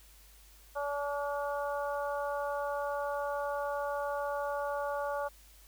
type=harmonic tone; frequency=286.5 Hz; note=D4; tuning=43 cents flat; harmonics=2 / 3 / 4 / 5; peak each=-34 / -38 / -40 / -42 dBFS; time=0.75-5.29 s; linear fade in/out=20 ms; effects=added 50 Hz sine -57 dBFS peak until 5.67 s + white hiss -60 dBFS RMS until 5.67 s